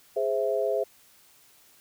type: chord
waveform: sine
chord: Ab augmented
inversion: none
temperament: equal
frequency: 415.3 / 523.3 / 659.3 Hz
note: Ab4 / C5 / E5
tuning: 0 / 0 / 0 cents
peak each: -28 dBFS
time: 0.16-0.84 s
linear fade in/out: 10 ms
effects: white hiss -58 dBFS RMS until 1.8 s